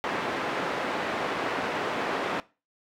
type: band-pass noise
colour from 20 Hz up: pink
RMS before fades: -30 dBFS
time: 0.04-2.4 s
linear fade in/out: 0 ms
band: 320 to 2100 Hz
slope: 12 dB/octave
effects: noise-tail reverb RT60 0.3 s tail -20 dB re dry